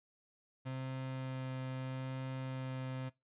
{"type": "tone with vibrato", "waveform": "35% pulse", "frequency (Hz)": 130.8, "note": "C3", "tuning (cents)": 0, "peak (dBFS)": -37, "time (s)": [0.65, 3.1], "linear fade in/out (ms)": 20, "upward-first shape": "sine", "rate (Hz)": 0.77, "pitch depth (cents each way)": 8, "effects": ["noise-tail reverb RT60 0.2 s tail -21 dB re dry", "resampled to 8000 Hz"]}